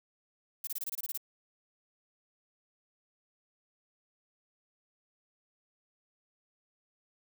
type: noise bursts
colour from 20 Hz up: violet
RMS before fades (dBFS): -36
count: 10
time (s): 0.64-1.176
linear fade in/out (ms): 5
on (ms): 32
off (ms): 24
effects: none